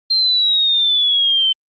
sine exponential sweep, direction down, 4186 to 3074 Hz, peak -12 dBFS, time 0.1-1.53 s, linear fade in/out 10 ms, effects Opus 32 kbps

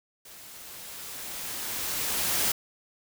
white noise with level ramp, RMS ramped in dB -48 to -25 dBFS, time 0.25-2.52 s, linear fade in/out 5 ms, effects none

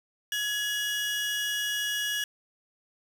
30% pulse tone pair together, 1679.2 / 2892 Hz, G#6 / F#7, +19 / -40 cents, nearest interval major sixth, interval 941 cents, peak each -28 dBFS, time 0.32-2.24 s, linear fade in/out 2 ms, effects 8-bit

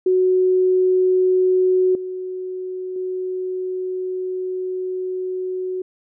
sine tone with level steps, 370 Hz, F#4, in tune, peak -13 / -25 / -22 dBFS, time 0.06-5.82 s, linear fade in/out 5 ms, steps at 1.95 / 2.96 s, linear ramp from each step 2 ms, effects none

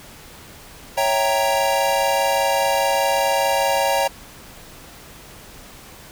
square chord, C# diminished seventh, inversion none, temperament equal, 554.4 / 659.3 / 784 / 932.3 Hz, C#5 / E5 / G5 / Bb5, 0 / 0 / 0 / 0 cents, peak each -22 / -26 / -23 / -23 dBFS, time 0.97-4.08 s, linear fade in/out 10 ms, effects pink hiss -42 dBFS RMS until 6.11 s

